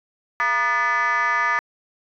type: tone with frequency modulation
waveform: sine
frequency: 1480 Hz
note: F#6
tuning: in tune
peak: -16 dBFS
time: 0.4-1.59 s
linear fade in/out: 0 ms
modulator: 265 Hz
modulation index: 2.1
effects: tanh soft clip ceiling -15 dBFS